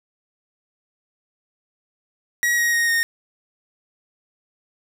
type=tone with pitch steps; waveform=45% pulse; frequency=1908 / 1887.2 / 1866.6 / 1846.2 Hz; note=A#6 / A#6 / A#6 / A#6; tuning=+40 / +21 / +2 / -17 cents; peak=-17 dBFS; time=2.43-3.03 s; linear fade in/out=0 ms; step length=150 ms; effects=none